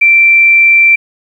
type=tone; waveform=sine; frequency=2348 Hz; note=D7; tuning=1 cent flat; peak=-3 dBFS; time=0.01-0.96 s; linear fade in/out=10 ms; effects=7-bit